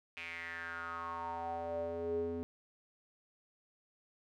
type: tone with band-pass filter sweep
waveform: square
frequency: 84.1 Hz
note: E2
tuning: 35 cents sharp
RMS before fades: -40 dBFS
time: 0.17-2.43 s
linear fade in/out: 0 ms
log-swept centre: 2500 to 330 Hz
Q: 6.4
effects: none